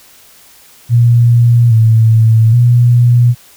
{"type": "tone with pitch steps", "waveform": "sine", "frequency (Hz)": [118.8, 112.1, 120.9], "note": ["A#2", "A2", "B2"], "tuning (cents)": [33, 33, -36], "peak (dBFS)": -4, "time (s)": [0.89, 3.35], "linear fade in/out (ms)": 50, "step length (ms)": 820, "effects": ["white hiss -42 dBFS RMS until 3.56 s"]}